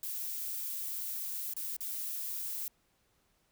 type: noise with dropouts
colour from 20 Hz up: violet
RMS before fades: -38 dBFS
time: 0.03-2.68 s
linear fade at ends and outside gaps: 2 ms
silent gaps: 1.537-1.565 / 1.766-1.806 s
effects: pink hiss -73 dBFS RMS until 3.51 s